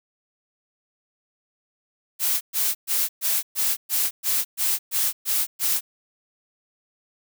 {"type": "noise bursts", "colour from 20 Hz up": "blue", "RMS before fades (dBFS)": -22, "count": 11, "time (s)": [2.19, 5.81], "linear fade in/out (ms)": 50, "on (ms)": 220, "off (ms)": 120, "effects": []}